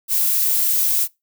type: noise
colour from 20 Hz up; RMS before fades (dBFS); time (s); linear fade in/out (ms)
violet; -18; 0.08-1.08; 50
effects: noise-tail reverb RT60 0.2 s tail -22 dB re dry